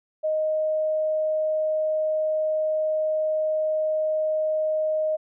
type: tone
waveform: sine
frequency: 622.3 Hz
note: D#5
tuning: in tune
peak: -21 dBFS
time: 0.23-5.17 s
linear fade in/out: 20 ms
effects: none